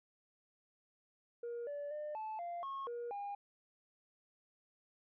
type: tone with pitch steps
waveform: sine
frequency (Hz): 473.4 / 578 / 600 / 870 / 693 / 1089 / 476.4 / 809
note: A#4 / D5 / D5 / A5 / F5 / C#6 / A#4 / G#5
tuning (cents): +27 / -28 / +37 / -20 / -14 / -31 / +38 / -46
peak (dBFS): -38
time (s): 1.43-3.35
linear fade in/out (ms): 5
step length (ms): 240
effects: tanh soft clip ceiling -38 dBFS